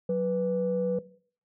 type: tone pair together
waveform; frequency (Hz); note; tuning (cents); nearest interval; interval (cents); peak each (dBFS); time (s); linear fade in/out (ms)
sine; 184.28 / 492.9; F#3 / B4; -7 / -3; octave + perfect fourth; 1704; -28 / -25; 0.09-0.99; 5
effects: noise-tail reverb RT60 0.5 s tail -18 dB re dry + tanh soft clip ceiling -18 dBFS